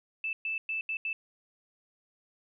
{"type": "tone bursts at uneven times", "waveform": "sine", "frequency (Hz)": 2637, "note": "E7", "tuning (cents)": 0, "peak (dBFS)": -30, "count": 5, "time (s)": [[0.24, 0.33], [0.45, 0.58], [0.69, 0.81], [0.89, 0.97], [1.05, 1.13]], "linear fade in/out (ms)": 2, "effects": []}